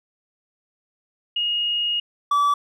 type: tone pair in turn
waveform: sine / triangle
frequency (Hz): 2867 / 1152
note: F7 / D6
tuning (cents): +45 / -34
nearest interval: octave + major third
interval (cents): 1579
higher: first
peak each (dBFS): -20 / -14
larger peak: second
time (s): 1.36-2 / 2.31-2.54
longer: first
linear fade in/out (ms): 5
effects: none